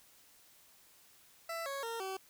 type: tone with pitch steps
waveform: 20% pulse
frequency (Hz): 665 / 552.8 / 459.5 / 381.9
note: E5 / C#5 / A#4 / G4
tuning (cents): +15 / -5 / -25 / -45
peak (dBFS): -33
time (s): 1.49-2.17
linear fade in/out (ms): 5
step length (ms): 170
effects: white hiss -63 dBFS RMS until 2.29 s